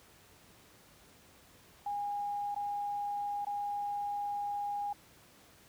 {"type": "tone with dropouts", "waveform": "sine", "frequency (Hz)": 817, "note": "G#5", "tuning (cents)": -29, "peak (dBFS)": -33, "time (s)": [1.86, 4.93], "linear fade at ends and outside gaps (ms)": 5, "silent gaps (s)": [[2.547, 2.561], [3.449, 3.467]], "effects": ["pink hiss -60 dBFS RMS until 5.68 s", "high-pass 60 Hz 12 dB/octave"]}